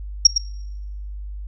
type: tone with echo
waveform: sine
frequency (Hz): 5588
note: F8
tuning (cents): 0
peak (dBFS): -4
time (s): 0.25-0.27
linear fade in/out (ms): 5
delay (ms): 110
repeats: 1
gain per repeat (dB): -10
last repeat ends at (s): 0.38
effects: noise-tail reverb RT60 0.9 s tail -21 dB re dry + added 50 Hz sine -29 dBFS peak until 1.47 s